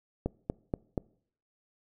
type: click train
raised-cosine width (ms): 2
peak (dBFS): -16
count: 4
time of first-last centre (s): 0.26-0.978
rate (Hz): 4.18
effects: noise-tail reverb RT60 0.6 s tail -24 dB re dry